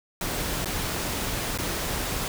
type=noise with dropouts; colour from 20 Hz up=pink; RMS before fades=-29 dBFS; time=0.21-2.28 s; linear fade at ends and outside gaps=1 ms; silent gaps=0.646-0.657 / 1.576-1.586 s; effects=none